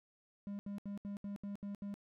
triangle tone bursts, 201.7 Hz, G3, 50 cents sharp, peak -38 dBFS, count 8, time 0.47-1.941 s, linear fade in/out 0 ms, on 120 ms, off 73 ms, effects none

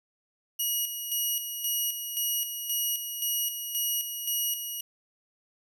5% pulse tone with tremolo, 2900 Hz, F#7, 35 cents flat, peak -18 dBFS, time 0.59-4.81 s, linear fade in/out 10 ms, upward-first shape square, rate 1.9 Hz, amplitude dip 55%, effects none

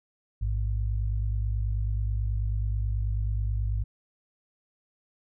sine tone pair together, 54.56 / 103.83 Hz, A1 / G#2, -14 / 0 cents, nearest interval major seventh, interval 1114 cents, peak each -26 / -30 dBFS, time 0.41-3.84 s, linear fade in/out 10 ms, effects none

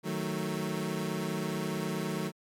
25% pulse chord, D# diminished, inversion none, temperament equal, 155.56 / 185 / 220 Hz, D#3 / F#3 / A3, 0 / 0 / 0 cents, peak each -32 / -31 / -33 dBFS, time 0.03-2.32 s, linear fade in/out 50 ms, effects MP3 64 kbps

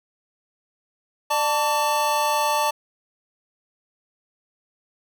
square tone cluster, 597 / 888 / 1148 Hz, D5 / A5 / D6, +28 / +16 / -40 cents, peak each -27 / -22 / -27 dBFS, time 1.3-2.71 s, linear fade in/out 10 ms, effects none

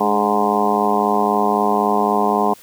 harmonic tone with a mistuned harmonic, 103.83 Hz, G#2, in tune, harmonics 2 / 3 / 4 / 5 / 6 / 7 / 8 / 9 / 10, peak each -22 / -27 / -21 / -29 / -27 / -20 / -23 / -23 / -22 dBFS, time 0-2.54 s, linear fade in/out 10 ms, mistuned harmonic 3, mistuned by -57 cents, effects white hiss -45 dBFS RMS until 2.62 s

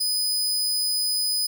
sawtooth tone, 4997 Hz, D#8, 7 cents sharp, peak -19 dBFS, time 0-1.47 s, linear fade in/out 10 ms, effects none

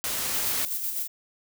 white noise, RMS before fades -29 dBFS, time 0.04-0.65 s, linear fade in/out 0 ms
violet noise with tremolo, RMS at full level -29 dBFS, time 0.33-1.08 s, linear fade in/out 20 ms, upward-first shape square, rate 7.9 Hz, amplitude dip 35%
effects none

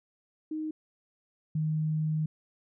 sine tone pair in turn, 311.1 / 155.55 Hz, D#4 / D#3, 0 / 0 cents, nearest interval octave, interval 1200 cents, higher first, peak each -31 / -26 dBFS, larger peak second, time 0.51-0.71 / 1.55-2.26 s, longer second, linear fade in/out 5 ms, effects none

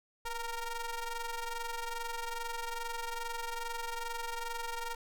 sawtooth ring-modulated tone, 466.2 Hz, A#4, in tune, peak -29 dBFS, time 0.25-4.95 s, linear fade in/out 5 ms, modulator 455 Hz, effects none

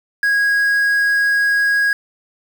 triangle tone with quantisation, 1649 Hz, G#6, 13 cents flat, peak -11 dBFS, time 0.23-1.93 s, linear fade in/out 2 ms, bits 6, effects none

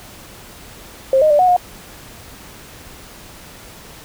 sine tone with pitch steps, 532 / 617 / 589 / 733 / 718 Hz, C5 / D#5 / D5 / F#5 / F5, +29 / -15 / +5 / -16 / +48 cents, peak -9 dBFS, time 1.13-1.565 s, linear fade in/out 2 ms, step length 87 ms, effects pink hiss -39 dBFS RMS until 4.04 s

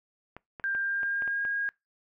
clicks, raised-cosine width 0.5 ms, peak -27 dBFS, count 7, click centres 0.366 / 0.598 / 0.75 / 1.032 / 1.222 / 1.277 / 1.451 s
sine tone with pitch glide, 1590 to 1630.9 Hz, G6 to G#6, +24 to -32 cents, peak -27 dBFS, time 0.64-1.69 s, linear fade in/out 0 ms, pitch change +44 cents, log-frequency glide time 0.79-1.46 s
effects noise-tail reverb RT60 0.2 s tail -24 dB re dry

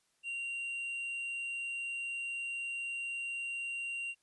sine tone with hard clipping, 2764 Hz, F7, 19 cents flat, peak -37 dBFS, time 0.23-4.15 s, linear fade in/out 50 ms, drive 3 dB, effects white hiss -75 dBFS RMS until 4.22 s + resampled to 24000 Hz

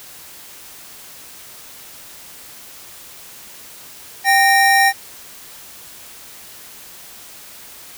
square tone pair together, 784 / 1850.7 Hz, G5 / A#6, 0 / -13 cents, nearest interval octave + minor third, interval 1487 cents, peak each -14 dBFS, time 4.24-4.93 s, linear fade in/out 50 ms, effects white hiss -39 dBFS RMS until 7.97 s

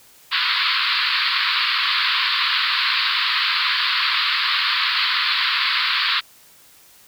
white band-pass noise, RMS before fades -20 dBFS, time 0.31-6.21 s, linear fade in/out 20 ms, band 1000 to 4600 Hz, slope 96 dB/octave, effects white hiss -50 dBFS RMS until 7.07 s

